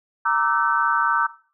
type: chord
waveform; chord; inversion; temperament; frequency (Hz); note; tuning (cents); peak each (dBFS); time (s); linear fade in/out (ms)
sine; E half-diminished seventh; second; equal with one note detuned; 932.3 / 1174.7 / 1318.5 / 1527.8; Bb5 / D6 / E6 / G6; 0 / 0 / 0 / -45; -23; 0.25-1.27; 10
effects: noise-tail reverb RT60 0.4 s tail -17 dB re dry